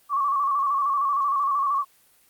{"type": "tone with vibrato", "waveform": "sine", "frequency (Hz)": 1123, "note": "C#6", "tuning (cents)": 22, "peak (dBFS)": -20, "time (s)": [0.09, 1.85], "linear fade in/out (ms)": 50, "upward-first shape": "square", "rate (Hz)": 13, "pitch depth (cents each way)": 53, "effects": ["white hiss -59 dBFS RMS until 2.29 s", "Opus 24 kbps"]}